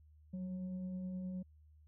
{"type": "tone with frequency modulation", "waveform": "sine", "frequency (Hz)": 185.3, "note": "F#3", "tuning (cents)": 3, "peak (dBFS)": -39, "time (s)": [0.33, 1.43], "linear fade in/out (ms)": 10, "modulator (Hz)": 361, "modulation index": 0.28, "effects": ["added 76 Hz sine -60 dBFS peak until 1.87 s"]}